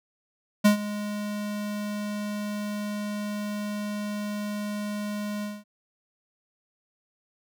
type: tone with ADSR envelope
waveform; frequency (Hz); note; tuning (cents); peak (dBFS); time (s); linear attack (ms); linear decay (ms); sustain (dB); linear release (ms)
square; 207.7; G#3; 0; -14; 0.64-5.64; 16; 110; -16; 210
effects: none